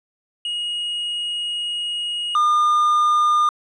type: tone pair in turn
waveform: triangle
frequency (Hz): 2882 / 1210.3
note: F#7 / D#6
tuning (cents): -46 / -48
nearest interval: octave + minor third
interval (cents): 1502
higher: first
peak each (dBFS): -21 / -12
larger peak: second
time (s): 0.45-2.35 / 2.35-3.49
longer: first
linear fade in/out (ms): 2
effects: resampled to 24000 Hz